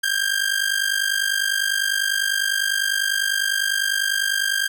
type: ring-modulated tone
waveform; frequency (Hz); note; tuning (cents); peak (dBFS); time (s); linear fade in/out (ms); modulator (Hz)
sawtooth; 1597; G6; +32; -13; 0.03-4.68; 10; 25
effects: none